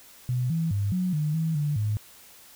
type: tone with pitch steps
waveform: sine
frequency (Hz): 125.1 / 163.8 / 100.9 / 182.7 / 151.1 / 161.4 / 147.4 / 106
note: B2 / E3 / G#2 / F#3 / D3 / E3 / D3 / G#2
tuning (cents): +23 / -11 / -49 / -22 / +50 / -36 / +7 / +36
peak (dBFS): -23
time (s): 0.29-1.97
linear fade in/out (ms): 0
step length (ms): 210
effects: white hiss -51 dBFS RMS until 2.55 s